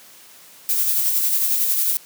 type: noise with tremolo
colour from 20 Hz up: violet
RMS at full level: -18 dBFS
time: 0.69-1.97 s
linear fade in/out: 0 ms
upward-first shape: sine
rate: 11 Hz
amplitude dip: 35%
effects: white hiss -46 dBFS RMS until 2.05 s + high-pass 150 Hz 12 dB/octave